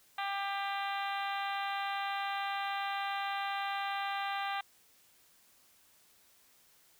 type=harmonic tone; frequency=396.7 Hz; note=G4; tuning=21 cents sharp; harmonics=2 / 3 / 4 / 5 / 6 / 7 / 8 / 9 / 10; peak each=-36 / -40 / -42 / -44 / -46 / -47 / -48 / -49 / -50 dBFS; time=0.18-4.61 s; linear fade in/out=5 ms; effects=white hiss -65 dBFS RMS until 6.99 s